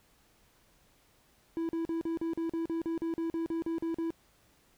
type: tone bursts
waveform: triangle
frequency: 330 Hz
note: E4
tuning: 2 cents sharp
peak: -28 dBFS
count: 16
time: 1.57-4.105 s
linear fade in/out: 0 ms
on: 120 ms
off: 41 ms
effects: pink hiss -66 dBFS RMS until 4.77 s